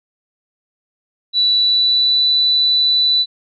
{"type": "tone with pitch glide", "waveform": "sine", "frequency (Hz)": [3951, 3976], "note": ["B7", "B7"], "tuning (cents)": [0, 11], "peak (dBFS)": -11, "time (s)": [1.33, 3.26], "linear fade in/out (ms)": 50, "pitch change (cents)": 11, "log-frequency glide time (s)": [1.57, 2.29], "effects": []}